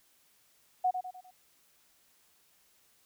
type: tone with echo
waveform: sine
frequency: 735 Hz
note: F#5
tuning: 12 cents flat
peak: -24 dBFS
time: 0.84-0.91 s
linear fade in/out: 10 ms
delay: 100 ms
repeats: 4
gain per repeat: -7 dB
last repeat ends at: 1.31 s
effects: white hiss -67 dBFS RMS until 3.05 s